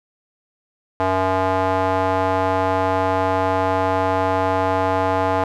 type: tone with band-pass filter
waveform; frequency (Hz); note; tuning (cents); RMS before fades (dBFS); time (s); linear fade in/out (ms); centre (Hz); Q
square; 94; F#2; +28; -19; 1-5.44; 0; 820; 2
effects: none